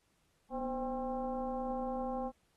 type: tone with frequency modulation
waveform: sine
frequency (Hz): 520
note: C5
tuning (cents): -11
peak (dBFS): -34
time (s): 0.5-2.32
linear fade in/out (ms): 50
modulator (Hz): 274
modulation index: 1.4
effects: pink hiss -75 dBFS RMS until 2.56 s + AAC 32 kbps